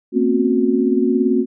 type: tone cluster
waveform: sine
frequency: 228.9 / 249.9 / 267.3 / 364.5 Hz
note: A#3 / B3 / C4 / F#4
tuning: -31 / +21 / +37 / -26 cents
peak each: -19 / -21 / -18 / -18 dBFS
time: 0.12-1.46 s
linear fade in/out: 50 ms
effects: none